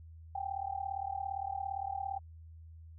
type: tone with amplitude modulation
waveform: sine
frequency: 784 Hz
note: G5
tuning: in tune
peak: -31 dBFS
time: 0.35-2.19 s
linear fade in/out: 5 ms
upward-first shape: sine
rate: 37.5 Hz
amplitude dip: 90%
effects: added 81 Hz sine -49 dBFS peak until 2.98 s